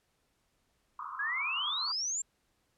white band-pass noise, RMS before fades -41 dBFS, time 0.99-1.92 s, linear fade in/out 2 ms, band 1000 to 1300 Hz, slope 96 dB/octave
sine exponential sweep, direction up, 1610 to 7490 Hz, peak -31 dBFS, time 1.19-2.22 s, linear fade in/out 5 ms
effects pink hiss -75 dBFS RMS until 2.77 s + low-pass 12000 Hz 12 dB/octave

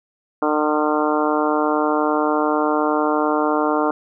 harmonic tone with a mistuned harmonic, 151.3 Hz, D#3, 48 cents flat, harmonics 2 / 3 / 4 / 5 / 6 / 7 / 8 / 9, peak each -21 / -23 / -24 / -25 / -26 / -26 / -27 / -28 dBFS, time 0.42-3.91 s, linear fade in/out 2 ms, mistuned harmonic 9, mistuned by +20 cents, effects none

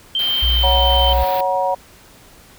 sine tone with pitch glide, 3136 to 3096 Hz, G7 to G7, 0 to -22 cents, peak -16 dBFS, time 0.15-1.13 s, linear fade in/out 2 ms, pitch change -22 cents, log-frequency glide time 0.45-0.67 s
white band-stop noise, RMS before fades -29 dBFS, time 0.19-1.41 s, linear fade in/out 5 ms, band 4500 to 14000 Hz, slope 48 dB/octave
sine tone with vibrato, 61.74 Hz, B1, in tune, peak -15 dBFS, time 0.42-1.24 s, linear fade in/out 10 ms, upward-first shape sine, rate 17 Hz, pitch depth 19 cents each way
sine chord, F# major, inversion second, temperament equal with one note detuned, 554.4 / 740 / 950.3 Hz, C#5 / F#5 / A#5, 0 / 0 / +33 cents, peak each -20 dBFS, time 0.63-1.75 s, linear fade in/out 10 ms
effects pink hiss -46 dBFS RMS until 2.58 s

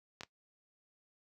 clicks, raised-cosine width 0.2 ms, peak -25 dBFS, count 2, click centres 0.209 / 0.234 s, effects noise-tail reverb RT60 0.1 s tail -19 dB re dry + high-pass 80 Hz 12 dB/octave

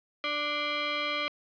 sine tone with frequency modulation, 587.3 Hz, D5, in tune, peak -28 dBFS, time 0.24-1.28 s, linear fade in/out 0 ms, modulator 884 Hz, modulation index 3.4, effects resampled to 11025 Hz + 10-bit

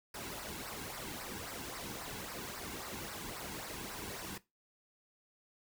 pink noise with flanger, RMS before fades -44 dBFS, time 0.14-4.38 s, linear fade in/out 5 ms, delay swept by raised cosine 0.29 to 1.69 ms, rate 3.7 Hz, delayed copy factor -0.65, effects noise-tail reverb RT60 0.2 s tail -17 dB re dry

